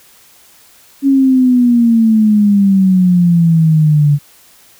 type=exponential sweep; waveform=sine; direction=down; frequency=277.8 to 143.1 Hz; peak=-6 dBFS; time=1.02-4.19 s; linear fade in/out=50 ms; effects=white hiss -45 dBFS RMS until 4.79 s